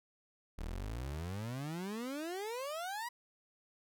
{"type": "exponential sweep", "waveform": "30% pulse", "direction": "up", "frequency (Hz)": [35.63, 990], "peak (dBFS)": -36, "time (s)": [0.58, 3.09], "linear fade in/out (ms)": 10, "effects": []}